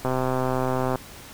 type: click train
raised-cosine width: 1 ms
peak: -11 dBFS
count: 118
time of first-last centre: 0.05-0.957 s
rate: 129 Hz
effects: pink hiss -43 dBFS RMS until 1.33 s